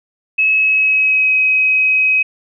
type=tone with pitch glide; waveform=sine; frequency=2578 to 2535 Hz; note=E7 to D#7; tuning=-39 to +32 cents; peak=-10 dBFS; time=0.38-2.23 s; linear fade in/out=10 ms; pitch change=-29 cents; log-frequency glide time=0.53-1.34 s; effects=none